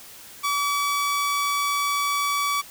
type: tone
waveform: sawtooth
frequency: 1144 Hz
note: D6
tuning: 46 cents flat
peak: -18 dBFS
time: 0.43-2.62 s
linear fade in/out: 20 ms
effects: white hiss -44 dBFS RMS until 2.7 s